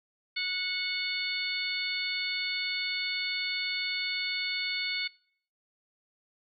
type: harmonic tone with a mistuned harmonic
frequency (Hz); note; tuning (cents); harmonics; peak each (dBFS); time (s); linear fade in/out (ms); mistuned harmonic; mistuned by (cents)
734; F#5; -14; 2 / 3 / 4 / 5 / 6; -42 / -32 / -41 / -37 / -34; 0.36-5.08; 10; 5; -41
effects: noise-tail reverb RT60 0.6 s tail -24 dB re dry